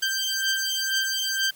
15% pulse beating tone pair, 1568 / 1570.1 Hz, G6 / G6, 0 / +2 cents, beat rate 2.1 Hz, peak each -20 dBFS, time 0.02-1.51 s, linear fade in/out 10 ms, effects white hiss -52 dBFS RMS until 1.55 s + high-pass 80 Hz 12 dB/octave

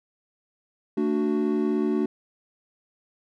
triangle chord, D major, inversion second, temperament equal with one note detuned, 223.3 / 293.7 / 370 Hz, A3 / D4 / F#4, +26 / 0 / 0 cents, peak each -24 dBFS, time 0.97-2.06 s, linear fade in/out 5 ms, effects none

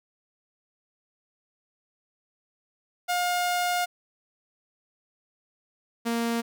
sawtooth tone pair in turn, 712 / 232.6 Hz, F5 / A#3, +33 / -4 cents, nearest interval octave + perfect fifth, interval 1937 cents, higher first, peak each -20 / -21 dBFS, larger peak first, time 3.08-3.86 / 6.05-6.42 s, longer first, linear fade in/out 20 ms, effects none

